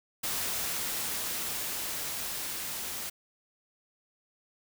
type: noise with level ramp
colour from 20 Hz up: white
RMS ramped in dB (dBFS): -32 to -37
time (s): 0.23-3.1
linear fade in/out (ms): 10
effects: none